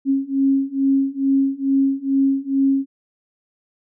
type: beating tone pair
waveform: sine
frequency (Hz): 270.9 / 273.2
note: C#4 / C#4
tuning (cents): -40 / -25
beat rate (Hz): 2.3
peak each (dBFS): -19 / -18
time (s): 0.05-2.86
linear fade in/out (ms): 50
effects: none